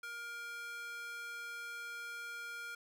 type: tone with high-pass filter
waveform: square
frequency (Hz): 470.5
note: A#4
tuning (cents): +16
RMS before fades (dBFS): -45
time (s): 0.03-2.75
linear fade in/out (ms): 5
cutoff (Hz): 1600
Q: 3.9
effects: none